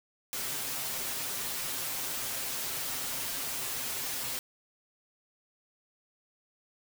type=noise with comb filter; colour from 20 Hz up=white; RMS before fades=-35 dBFS; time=0.33-4.39 s; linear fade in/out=0 ms; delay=7.6 ms; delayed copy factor=+0.75; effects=none